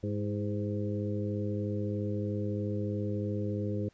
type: harmonic tone with a mistuned harmonic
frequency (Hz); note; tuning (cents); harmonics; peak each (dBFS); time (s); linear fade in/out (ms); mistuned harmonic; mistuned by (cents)
103.1; G#2; -12; 1 / 2 / 3 / 4 / 5; -33 / -36 / -38 / -39 / -40; 0.03-3.89; 5; 3; +50
effects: pink hiss -67 dBFS RMS until 3.93 s + resampled to 16000 Hz